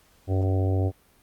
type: harmonic tone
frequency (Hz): 94.8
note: F#2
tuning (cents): +43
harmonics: 1 / 3 / 4 / 5 / 6 / 7 / 8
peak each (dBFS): -21 / -31 / -33 / -35 / -37 / -38 / -39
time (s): 0.27-0.92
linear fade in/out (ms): 50
effects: pink hiss -60 dBFS RMS until 1.22 s + Opus 48 kbps